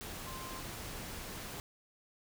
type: tone in noise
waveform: sine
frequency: 1046.5 Hz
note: C6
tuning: in tune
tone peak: -47 dBFS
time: 0.26-0.6 s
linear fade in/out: 0 ms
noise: pink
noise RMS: -44 dBFS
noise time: 0.01-1.6 s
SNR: -6 dB
effects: none